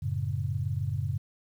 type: chord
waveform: sine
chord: F# minor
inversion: none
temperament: just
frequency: 92.5 / 111 / 138.75 Hz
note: F#2 / A2 / C#3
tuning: 0 / +16 / +2 cents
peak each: -32 dBFS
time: 0.02-1.18 s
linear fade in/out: 10 ms
effects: 10-bit